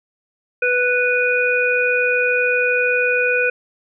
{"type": "harmonic tone", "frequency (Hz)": 493.9, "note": "B4", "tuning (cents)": 0, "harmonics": [1, 3, 5], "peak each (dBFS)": [-19, -19, -19], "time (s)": [0.62, 3.5], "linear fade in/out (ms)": 5, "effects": []}